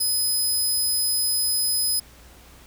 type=tone; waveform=15% pulse; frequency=5040 Hz; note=D#8; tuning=21 cents sharp; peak=-15 dBFS; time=0-2 s; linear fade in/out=10 ms; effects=added 60 Hz sine -50 dBFS peak until 2.66 s + pink hiss -50 dBFS RMS until 2.66 s